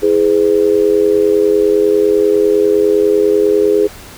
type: tone with amplitude modulation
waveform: sine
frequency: 415.3 Hz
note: G#4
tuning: in tune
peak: -4 dBFS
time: 0.02-3.88 s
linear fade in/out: 20 ms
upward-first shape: sine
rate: 90 Hz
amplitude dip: 90%
effects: pink hiss -35 dBFS RMS until 4.17 s